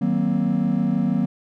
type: chord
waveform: triangle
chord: C half-diminished seventh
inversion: first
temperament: just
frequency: 156.98 / 188.37 / 235.5 / 261.6 Hz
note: Eb3 / Gb3 / Bb3 / C4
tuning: +16 / +31 / +18 / 0 cents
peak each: -24 / -20 / -20 / -24 dBFS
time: 0.01-1.26 s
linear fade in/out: 10 ms
effects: tanh soft clip ceiling -7 dBFS